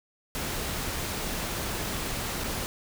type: noise with dropouts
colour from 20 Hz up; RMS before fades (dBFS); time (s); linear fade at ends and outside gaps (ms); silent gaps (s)
pink; -32; 0.35-2.66; 0; 2.437-2.441
effects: none